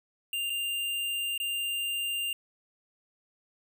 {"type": "tone with dropouts", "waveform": "square", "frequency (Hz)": 2794, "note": "F7", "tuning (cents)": 0, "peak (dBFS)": -30, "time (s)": [0.33, 2.33], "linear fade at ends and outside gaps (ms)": 2, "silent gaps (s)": [[0.497, 0.501], [1.378, 1.4]], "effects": []}